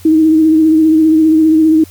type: tone with vibrato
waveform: sine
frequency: 316.1 Hz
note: D#4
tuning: 27 cents sharp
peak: -5 dBFS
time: 0.05-1.84 s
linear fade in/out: 5 ms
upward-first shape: sine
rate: 15 Hz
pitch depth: 31 cents each way
effects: added 90 Hz sine -36 dBFS peak until 1.9 s + white hiss -41 dBFS RMS until 1.9 s